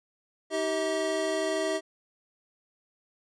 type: tone cluster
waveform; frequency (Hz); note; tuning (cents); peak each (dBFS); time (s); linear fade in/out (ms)
square; 315.4 / 388.3 / 640; D#4 / G4 / D#5; +24 / -16 / +49; -35 / -32 / -30; 0.5-1.81; 50
effects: resampled to 22050 Hz